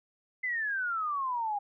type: exponential sweep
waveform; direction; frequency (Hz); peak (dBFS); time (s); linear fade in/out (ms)
sine; down; 2059 to 800; -29; 0.43-1.59; 10
effects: none